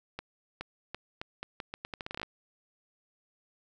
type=accelerating click train; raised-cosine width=0.3 ms; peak=-21 dBFS; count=17; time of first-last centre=0.19-2.231 s; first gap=420 ms; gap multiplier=0.8; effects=none